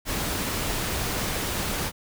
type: noise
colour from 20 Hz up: pink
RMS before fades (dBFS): -28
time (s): 0.05-1.92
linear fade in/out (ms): 50
effects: none